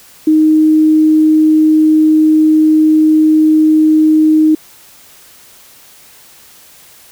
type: tone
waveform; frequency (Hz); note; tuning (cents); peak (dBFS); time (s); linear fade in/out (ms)
sine; 311.3; D#4; +1; -5; 0.27-4.55; 5
effects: white hiss -41 dBFS RMS until 7.11 s